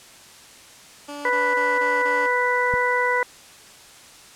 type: tone bursts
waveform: 15% pulse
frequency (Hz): 289.5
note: D4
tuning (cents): -25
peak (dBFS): -26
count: 5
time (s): 1.08-2.268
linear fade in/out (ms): 10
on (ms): 220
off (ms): 22
type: harmonic tone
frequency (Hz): 493.9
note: B4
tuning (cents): 0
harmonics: 1 / 2 / 3 / 4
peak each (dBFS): -24 / -23 / -26 / -23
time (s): 1.25-3.23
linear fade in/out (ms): 2
type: click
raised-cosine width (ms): 5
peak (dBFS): -18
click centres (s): 2.739
effects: white hiss -46 dBFS RMS until 4.35 s + low-pass 9000 Hz 12 dB/octave